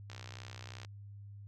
click train, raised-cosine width 0.2 ms, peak -30 dBFS, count 48, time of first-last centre 0.1-0.848 s, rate 62.8 Hz, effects added 101 Hz sine -47 dBFS peak until 1.47 s

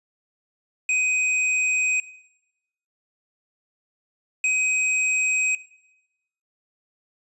square tone pair in turn, 2509 / 2520 Hz, D#7 / D#7, +14 / +21 cents, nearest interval unison, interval 7 cents, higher second, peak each -20 / -19 dBFS, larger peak second, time 0.89-2 / 4.44-5.55 s, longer neither, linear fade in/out 2 ms, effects noise-tail reverb RT60 0.9 s tail -19 dB re dry + resampled to 24000 Hz

